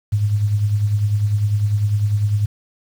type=tone with tremolo; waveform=sine; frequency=103.83 Hz; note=G#2; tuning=in tune; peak=-12 dBFS; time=0.12-2.46 s; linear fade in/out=10 ms; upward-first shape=triangle; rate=10 Hz; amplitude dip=60%; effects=7-bit